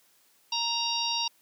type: harmonic tone with a mistuned harmonic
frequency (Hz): 932.3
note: A#5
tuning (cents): 0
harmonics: 1 / 3 / 4 / 5 / 6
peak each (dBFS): -33 / -33 / -33 / -33 / -33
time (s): 0.52-1.28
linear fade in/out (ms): 5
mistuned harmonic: 4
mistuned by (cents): +15
effects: white hiss -64 dBFS RMS until 1.41 s + high-pass 150 Hz 12 dB/octave